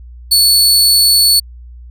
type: tone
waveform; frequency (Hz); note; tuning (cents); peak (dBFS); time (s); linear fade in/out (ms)
sawtooth; 4435; C#8; 0; -4; 0.31-1.4; 10
effects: added 60 Hz sine -31 dBFS peak until 1.9 s